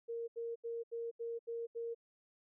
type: tone bursts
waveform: sine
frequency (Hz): 464.6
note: A#4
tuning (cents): -6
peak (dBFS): -38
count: 7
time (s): 0.08-1.948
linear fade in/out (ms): 20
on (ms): 200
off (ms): 78
effects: none